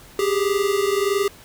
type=tone pair together; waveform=square; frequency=392 / 413.5 Hz; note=G4 / G#4; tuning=0 / -8 cents; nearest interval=minor second; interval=92 cents; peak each=-21 / -23 dBFS; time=0.19-1.28 s; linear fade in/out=2 ms; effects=pink hiss -46 dBFS RMS until 1.44 s